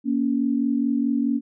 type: tone pair together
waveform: sine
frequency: 236.3 / 281 Hz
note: A#3 / C#4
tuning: +24 / +24 cents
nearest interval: minor third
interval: 300 cents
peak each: -22 dBFS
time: 0.04-1.41 s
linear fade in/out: 50 ms
effects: none